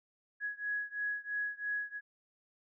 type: beating tone pair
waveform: sine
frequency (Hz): 1671 / 1674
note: G#6 / G#6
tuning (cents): +10 / +13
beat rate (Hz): 3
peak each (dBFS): -37 / -38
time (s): 0.4-2.01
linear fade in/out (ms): 50
effects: none